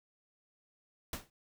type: noise with exponential decay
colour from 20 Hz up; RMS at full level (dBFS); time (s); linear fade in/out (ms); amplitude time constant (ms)
pink; -35; 1.13-1.3; 2; 35
effects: none